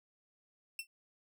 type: tone with exponential decay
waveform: sawtooth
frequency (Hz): 2695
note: E7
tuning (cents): +38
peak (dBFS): -31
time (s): 0.79-0.87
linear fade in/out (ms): 2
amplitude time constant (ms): 17
effects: none